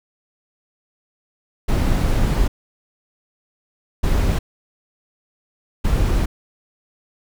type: noise bursts at uneven times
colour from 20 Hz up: brown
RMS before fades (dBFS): -17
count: 3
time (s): 1.68-2.48 / 4.03-4.39 / 5.84-6.26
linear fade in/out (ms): 10
effects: none